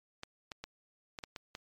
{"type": "clicks", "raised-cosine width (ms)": 0.2, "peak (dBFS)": -24, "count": 7, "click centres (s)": [0.234, 0.518, 0.64, 1.188, 1.238, 1.362, 1.551], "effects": ["MP3 96 kbps"]}